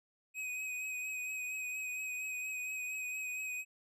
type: tone with vibrato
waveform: square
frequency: 2517 Hz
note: D#7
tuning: 19 cents sharp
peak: -38 dBFS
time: 0.34-3.65 s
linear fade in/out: 50 ms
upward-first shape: triangle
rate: 4.3 Hz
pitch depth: 29 cents each way
effects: low-pass 12000 Hz 12 dB/octave